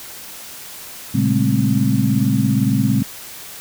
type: tone cluster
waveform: sine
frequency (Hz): 115.9 / 138.1 / 197.7 / 215.2 / 264.1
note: A#2 / C#3 / G3 / A3 / C4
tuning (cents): -10 / -6 / +15 / -38 / +16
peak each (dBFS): -20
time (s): 1.14-3.03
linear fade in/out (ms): 10
effects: white hiss -35 dBFS RMS until 3.6 s